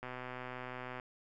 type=click train; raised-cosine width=0.5 ms; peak=-28 dBFS; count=123; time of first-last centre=0.03-0.998 s; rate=126 Hz; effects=none